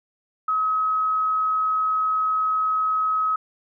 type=tone; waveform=sine; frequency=1276 Hz; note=D#6; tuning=43 cents sharp; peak=-19 dBFS; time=0.48-3.36 s; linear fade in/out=5 ms; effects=none